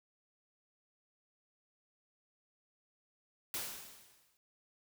white noise with exponential decay, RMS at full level -37 dBFS, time 3.54-4.37 s, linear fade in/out 1 ms, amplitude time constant 180 ms, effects none

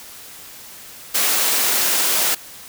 white high-pass noise, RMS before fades -18 dBFS, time 1.14-2.35 s, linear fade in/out 10 ms, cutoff 280 Hz, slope 12 dB/octave, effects white hiss -39 dBFS RMS until 2.68 s

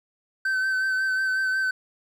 triangle tone with vibrato, 1536 Hz, G6, 36 cents flat, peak -20 dBFS, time 0.45-1.71 s, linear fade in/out 5 ms, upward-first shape sine, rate 5.5 Hz, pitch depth 22 cents each way, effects none

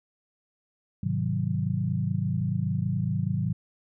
sine chord, Ab dominant seventh, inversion none, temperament equal with one note detuned, 103.83 / 128.79 / 155.56 / 185 Hz, Ab2 / C3 / Eb3 / Gb3, 0 / -27 / 0 / 0 cents, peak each -30 dBFS, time 1.03-3.53 s, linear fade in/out 5 ms, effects none

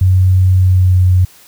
sine tone with pitch glide, 92.9 to 91.46 Hz, F#2 to F#2, +7 to -20 cents, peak -6 dBFS, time 0.01-1.25 s, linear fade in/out 5 ms, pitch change -27 cents, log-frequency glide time 0.52-1.02 s, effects white hiss -43 dBFS RMS until 1.47 s

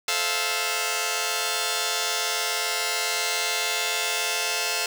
5% pulse chord, F major seventh, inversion first, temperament just, 436.5 / 523.8 / 654.8 / 698.5 Hz, A4 / C5 / E5 / F5, -14 / +2 / -12 / 0 cents, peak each -18 / -20 / -22 / -16 dBFS, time 0.08-4.86 s, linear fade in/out 2 ms, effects none

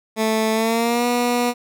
15% pulse tone with pitch glide, 220 to 242.7 Hz, A3 to B3, 0 to -30 cents, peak -11 dBFS, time 0.16-1.54 s, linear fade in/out 50 ms, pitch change +170 cents, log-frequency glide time 0.53-1.06 s, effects none

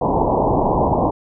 white low-pass noise, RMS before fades -17 dBFS, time 0.01-1.11 s, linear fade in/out 10 ms, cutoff 1000 Hz, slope 96 dB/octave, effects none

